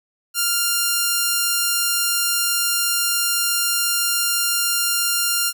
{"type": "tone", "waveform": "5% pulse", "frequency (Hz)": 1396.9, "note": "F6", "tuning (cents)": 0, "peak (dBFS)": -6, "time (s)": [0.34, 5.53], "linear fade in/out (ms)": 50, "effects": []}